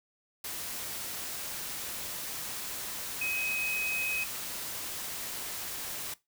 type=tone in noise; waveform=sine; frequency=2532 Hz; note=D#7; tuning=30 cents sharp; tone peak=-29 dBFS; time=3.21-4.24 s; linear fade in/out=5 ms; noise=white; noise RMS=-38 dBFS; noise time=0.44-6.14 s; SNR=+6 dB; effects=noise-tail reverb RT60 0.2 s tail -19 dB re dry